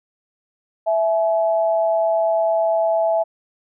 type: tone pair together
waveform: sine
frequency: 658.9 / 850 Hz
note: E5 / G#5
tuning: -1 / +40 cents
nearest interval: major third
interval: 441 cents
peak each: -16 / -23 dBFS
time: 0.86-3.24 s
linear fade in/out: 20 ms
effects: none